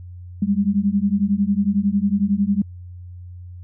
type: beating tone pair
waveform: sine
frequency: 195.5 / 206.5 Hz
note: G3 / G#3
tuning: -4 / -10 cents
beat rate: 11 Hz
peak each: -19 dBFS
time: 0.42-2.62 s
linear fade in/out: 5 ms
effects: added 89 Hz sine -34 dBFS peak until 3.63 s